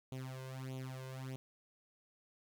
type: tone with flanger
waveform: sawtooth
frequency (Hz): 130.81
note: C3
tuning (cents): 0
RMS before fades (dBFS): -45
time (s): 0.12-1.36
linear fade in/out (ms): 0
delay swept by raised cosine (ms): 0.29 to 1.99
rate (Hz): 1.6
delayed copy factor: +0.85
effects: none